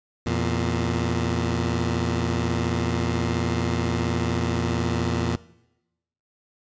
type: tone pair together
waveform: 15% pulse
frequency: 84.3 / 117.1 Hz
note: E2 / A#2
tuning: +39 / +8 cents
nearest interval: tritone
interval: 569 cents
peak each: -19 dBFS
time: 0.26-5.36 s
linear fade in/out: 5 ms
effects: noise-tail reverb RT60 0.9 s tail -20 dB re dry + resampled to 16000 Hz